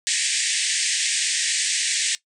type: band-pass noise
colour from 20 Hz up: white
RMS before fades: -23 dBFS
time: 0.07-2.15 s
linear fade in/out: 0 ms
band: 1700 to 9000 Hz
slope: 96 dB/octave
effects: noise-tail reverb RT60 0.1 s tail -17 dB re dry

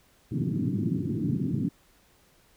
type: band-pass noise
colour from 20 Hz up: pink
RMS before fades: -28 dBFS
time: 0.31-1.69 s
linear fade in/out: 10 ms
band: 110 to 330 Hz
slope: 48 dB/octave
effects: pink hiss -62 dBFS RMS until 2.56 s

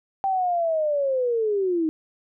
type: linear sweep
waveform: sine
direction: down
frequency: 785 to 308.3 Hz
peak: -20 dBFS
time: 0.24-1.89 s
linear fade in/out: 0 ms
effects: none

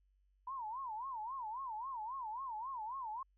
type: tone with vibrato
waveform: sine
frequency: 963 Hz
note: B5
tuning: 44 cents flat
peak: -40 dBFS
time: 0.47-3.23 s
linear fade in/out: 5 ms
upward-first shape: sine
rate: 3.7 Hz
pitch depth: 220 cents each way
effects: added 48 Hz sine -70 dBFS peak until 3.37 s

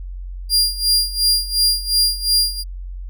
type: tone with tremolo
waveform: sawtooth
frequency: 4800 Hz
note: D8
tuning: 37 cents sharp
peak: -9 dBFS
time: 0.49-2.64 s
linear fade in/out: 50 ms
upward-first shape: sine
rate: 2.8 Hz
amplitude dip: 85%
effects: added 45 Hz sine -27 dBFS peak until 3.09 s

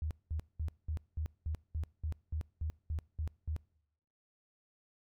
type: tone bursts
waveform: sine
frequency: 77.78 Hz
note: D#2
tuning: in tune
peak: -33 dBFS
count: 13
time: 0.02-3.564 s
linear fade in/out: 0 ms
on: 88 ms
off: 200 ms
effects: noise-tail reverb RT60 0.8 s tail -24 dB re dry

